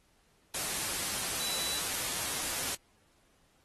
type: tone in noise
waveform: sine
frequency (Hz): 3951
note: B7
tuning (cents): 0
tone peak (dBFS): -38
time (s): 1.4-1.8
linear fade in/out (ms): 5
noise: white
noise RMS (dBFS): -34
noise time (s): 0.54-2.75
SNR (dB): -7
effects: pink hiss -69 dBFS RMS until 3.64 s + AAC 32 kbps